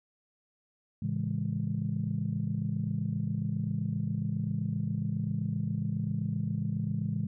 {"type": "chord", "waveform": "sine", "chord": "A major seventh", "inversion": "none", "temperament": "just", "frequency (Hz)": [110, 137.5, 165, 206.2], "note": ["A2", "C#3", "E3", "G#3"], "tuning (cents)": [0, -14, 2, -12], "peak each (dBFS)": -34, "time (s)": [1.02, 7.27], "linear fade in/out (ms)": 5, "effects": ["tanh soft clip ceiling -19 dBFS"]}